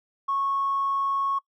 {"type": "tone with tanh clipping", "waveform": "triangle", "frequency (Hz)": 1100, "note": "C#6", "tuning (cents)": -14, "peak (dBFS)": -23, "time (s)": [0.28, 1.39], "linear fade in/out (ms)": 10, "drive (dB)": 4, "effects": ["noise-tail reverb RT60 0.1 s tail -22 dB re dry"]}